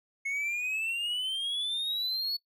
triangle exponential sweep, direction up, 2179 to 4435 Hz, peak -28 dBFS, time 0.25-2.37 s, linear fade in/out 10 ms, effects noise-tail reverb RT60 0.1 s tail -20 dB re dry

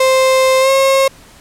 35% pulse tone with pitch glide, 523.3 to 538.9 Hz, C5 to C#5, 0 to -49 cents, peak -7 dBFS, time 0-1.08 s, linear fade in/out 5 ms, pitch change +51 cents, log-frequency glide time 0.6-0.7 s, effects pink hiss -42 dBFS RMS until 1.4 s + low-pass 12000 Hz 12 dB/octave

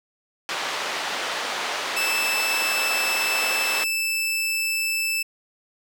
pink band-pass noise, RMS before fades -28 dBFS, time 0.49-3.84 s, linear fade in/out 0 ms, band 680 to 4700 Hz, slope 12 dB/octave
sawtooth tone, 2637 Hz, E7, in tune, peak -19 dBFS, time 1.96-5.23 s, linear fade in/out 10 ms
effects none

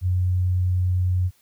sine tone, 91 Hz, F#2, 28 cents flat, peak -18 dBFS, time 0.01-1.31 s, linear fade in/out 50 ms, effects white hiss -61 dBFS RMS until 1.41 s

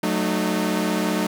sawtooth chord, D# diminished, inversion first, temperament equal with one note detuned, 185 / 220 / 306.1 Hz, F#3 / A3 / D#4, 0 / 0 / -28 cents, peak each -21 dBFS, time 0.03-1.27 s, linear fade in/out 5 ms, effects none

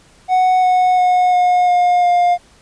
triangle tone with pitch steps, 740 / 733.2 / 726.4 / 719.8 / 713.1 / 706.6 Hz, F#5 / F#5 / F#5 / F#5 / F5 / F5, 0 / -16 / -32 / -48 / +36 / +20 cents, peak -8 dBFS, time 0.28-2.38 s, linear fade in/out 50 ms, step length 350 ms, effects pink hiss -49 dBFS RMS until 2.61 s + resampled to 22050 Hz

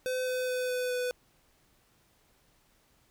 square tone with pitch steps, 510 / 506.8 / 503.6 / 500.4 / 497.2 Hz, C5 / B4 / B4 / B4 / B4, -44 / +45 / +34 / +23 / +12 cents, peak -30 dBFS, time 0.06-1.11 s, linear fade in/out 0 ms, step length 210 ms, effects pink hiss -67 dBFS RMS until 3.1 s

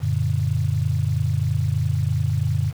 sine chord, Gb augmented, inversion none, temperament just, 92.5 / 115.62 / 144.53 Hz, Gb2 / Bb2 / D3, 0 / -14 / -27 cents, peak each -23 dBFS, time 0-2.73 s, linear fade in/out 50 ms, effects 7-bit

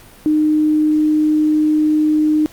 sine tone, 306.2 Hz, D#4, 28 cents flat, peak -11 dBFS, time 0.26-2.46 s, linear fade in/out 0 ms, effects pink hiss -43 dBFS RMS until 2.52 s + Opus 48 kbps

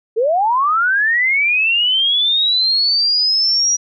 sine linear sweep, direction up, 420.1 to 5790 Hz, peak -12 dBFS, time 0.16-3.77 s, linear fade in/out 20 ms, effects none

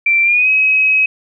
sine tone with pitch glide, 2349 to 2547 Hz, D7 to D#7, 0 to +40 cents, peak -9 dBFS, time 0.06-1.06 s, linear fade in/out 5 ms, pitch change +140 cents, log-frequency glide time 0.23-0.49 s, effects none

